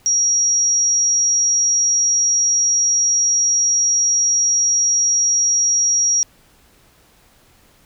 sine tone, 5680 Hz, F8, 28 cents sharp, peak -13 dBFS, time 0.06-6.23 s, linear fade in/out 0 ms, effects pink hiss -53 dBFS RMS until 7.85 s

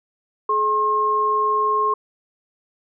sine tone pair together, 425.8 / 1071.7 Hz, G#4 / C6, +43 / +41 cents, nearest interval octave + major third, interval 1598 cents, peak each -24 / -17 dBFS, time 0.49-1.94 s, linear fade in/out 5 ms, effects none

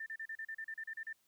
sine tone bursts, 1787 Hz, A6, 26 cents sharp, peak -40 dBFS, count 12, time 0-1.129 s, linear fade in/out 5 ms, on 62 ms, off 35 ms, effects white hiss -75 dBFS RMS until 1.27 s

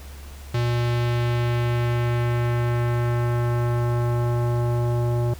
square tone with low-pass filter sweep, 119.9 Hz, A#2, 49 cents sharp, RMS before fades -22 dBFS, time 0.54-5.34 s, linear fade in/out 5 ms, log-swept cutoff 4400 to 750 Hz, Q 1.1, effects added 70 Hz sine -37 dBFS peak until 5.39 s + pink hiss -46 dBFS RMS until 5.39 s

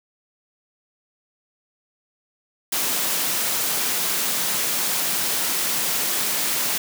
white high-pass noise, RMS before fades -23 dBFS, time 2.72-6.78 s, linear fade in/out 5 ms, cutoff 140 Hz, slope 24 dB/octave, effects none

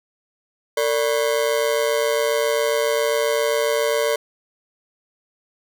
40% pulse ring-modulated tone, 519 Hz, C5, 14 cents flat, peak -14 dBFS, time 0.77-4.16 s, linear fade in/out 5 ms, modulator 63.7 Hz, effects none

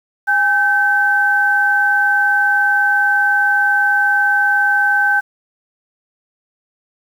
sine tone pair together, 817.4 / 1543 Hz, G#5 / G6, -28 / -28 cents, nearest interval major seventh, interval 1100 cents, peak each -18 / -12 dBFS, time 0.27-5.21 s, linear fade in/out 20 ms, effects 7-bit

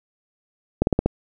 slowing click train, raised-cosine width 2 ms, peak -4 dBFS, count 5, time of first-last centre 0.82-1.06 s, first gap 51 ms, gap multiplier 1.11, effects none

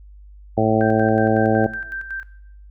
harmonic tone, 110 Hz, A2, in tune, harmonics 1 / 2 / 3 / 4 / 5 / 6 / 7, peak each -22 / -22 / -22 / -22 / -22 / -22 / -22 dBFS, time 0.57-1.67 s, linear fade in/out 10 ms
sine tone with tremolo, 1568 Hz, G6, in tune, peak -25 dBFS, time 0.81-2.23 s, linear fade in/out 0 ms, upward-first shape square, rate 5.4 Hz, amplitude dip 60%
effects noise-tail reverb RT60 0.7 s tail -18 dB re dry + added 50 Hz sine -40 dBFS peak until 2.7 s

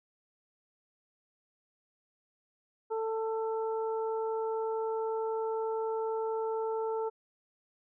harmonic tone, 444.5 Hz, A4, 18 cents sharp, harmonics 1 / 2 / 3, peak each -31 / -37 / -45 dBFS, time 2.9-7.1 s, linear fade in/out 20 ms, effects none

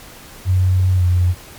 sine tone with pitch glide, 92.5 to 89.4 Hz, F#2 to F2, 0 to +41 cents, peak -11 dBFS, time 0.45-1.35 s, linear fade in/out 50 ms, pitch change -59 cents, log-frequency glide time 0.96-1.03 s, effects pink hiss -39 dBFS RMS until 1.58 s + MP3 96 kbps

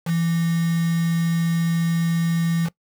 sine tone with quantisation, 167.1 Hz, E3, 24 cents sharp, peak -18 dBFS, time 0.05-2.7 s, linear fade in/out 50 ms, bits 5, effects noise-tail reverb RT60 0.1 s tail -21 dB re dry

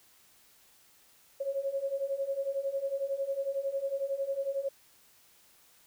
sine beating tone pair, 542 / 553 Hz, C#5 / C#5, -39 / -4 cents, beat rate 11 Hz, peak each -35 / -32 dBFS, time 1.4-4.69 s, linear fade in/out 10 ms, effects white hiss -62 dBFS RMS until 5.86 s

